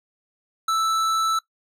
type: tone with tanh clipping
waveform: sine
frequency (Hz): 1318.5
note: E6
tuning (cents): 0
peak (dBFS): -21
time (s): 0.68-1.39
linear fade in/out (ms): 5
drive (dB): 15
effects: noise-tail reverb RT60 0.1 s tail -19 dB re dry